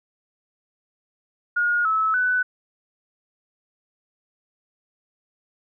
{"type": "tone with pitch steps", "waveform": "sine", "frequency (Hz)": [1433, 1300, 1496], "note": ["F6", "E6", "F#6"], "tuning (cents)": [44, -24, 19], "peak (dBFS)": -18, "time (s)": [1.56, 2.43], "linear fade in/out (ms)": 10, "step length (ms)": 290, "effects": []}